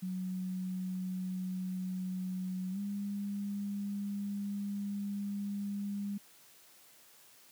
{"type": "tone with pitch glide", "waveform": "sine", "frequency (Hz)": [185, 201.7], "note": ["F#3", "G3"], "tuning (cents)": [0, 50], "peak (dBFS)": -34, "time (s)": [0.02, 6.18], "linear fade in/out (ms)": 10, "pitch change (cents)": 150, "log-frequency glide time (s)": [2.71, 2.79], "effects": ["white hiss -60 dBFS RMS until 7.51 s", "high-pass 100 Hz 12 dB/octave"]}